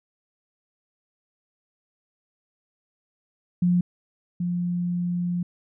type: tone pair in turn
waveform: sine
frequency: 177.2 / 175.87 Hz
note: F3 / F3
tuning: +25 / +12 cents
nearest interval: unison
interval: 13 cents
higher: first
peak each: -17 / -23 dBFS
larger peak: first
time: 3.62-3.81 / 4.4-5.43 s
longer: second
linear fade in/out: 5 ms
effects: none